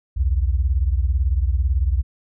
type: beating tone pair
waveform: sine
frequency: 61 / 79 Hz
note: B1 / D#2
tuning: -21 / +27 cents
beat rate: 18 Hz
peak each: -17 / -20 dBFS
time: 0.16-2.03 s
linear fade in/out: 20 ms
effects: tanh soft clip ceiling -9 dBFS